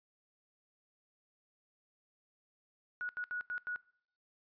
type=tone bursts at uneven times; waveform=sine; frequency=1461 Hz; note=F#6; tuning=22 cents flat; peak=-36 dBFS; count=5; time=3.01-3.09 / 3.17-3.24 / 3.31-3.41 / 3.5-3.58 / 3.67-3.76 s; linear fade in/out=0 ms; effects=noise-tail reverb RT60 0.6 s tail -22 dB re dry + resampled to 11025 Hz